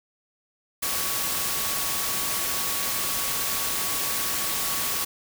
sine tone in noise, 1122 Hz, C#6, 21 cents sharp, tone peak -38 dBFS, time 0.82-5.05 s, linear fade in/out 10 ms, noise white, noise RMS -27 dBFS, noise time 0.82-5.05 s, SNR -14 dB, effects none

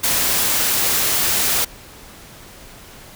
white noise, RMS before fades -18 dBFS, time 0.03-1.65 s, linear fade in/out 10 ms, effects pink hiss -41 dBFS RMS until 3.15 s

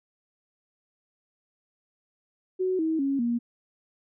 sine tone with pitch steps, 371.7 / 319.9 / 275.3 / 236.9 Hz, F#4 / D#4 / C#4 / A#3, +8 / +48 / -12 / +28 cents, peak -23 dBFS, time 2.59-3.39 s, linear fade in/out 20 ms, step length 200 ms, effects none

